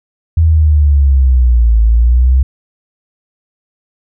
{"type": "linear two-way sweep", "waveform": "sine", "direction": "down then up", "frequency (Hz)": [82.41, 54.4, 66.2], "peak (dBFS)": -5, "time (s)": [0.37, 2.43], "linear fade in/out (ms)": 5, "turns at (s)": 1.81, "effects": []}